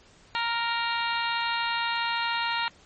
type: harmonic tone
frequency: 466.2 Hz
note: A#4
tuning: in tune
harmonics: 2 / 3 / 4 / 5 / 6 / 7 / 8 / 9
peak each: -29 / -32 / -34 / -36 / -34 / -41 / -36 / -37 dBFS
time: 0.35-2.68 s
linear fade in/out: 0 ms
effects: pink hiss -56 dBFS RMS until 2.85 s + MP3 32 kbps